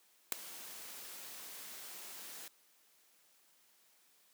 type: noise with ADSR envelope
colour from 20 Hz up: white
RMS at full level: -27 dBFS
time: 0.32-2.48 s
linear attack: 3 ms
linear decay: 4 ms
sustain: -22 dB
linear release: 3 ms
effects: white hiss -69 dBFS RMS until 4.33 s + high-pass 200 Hz 12 dB/octave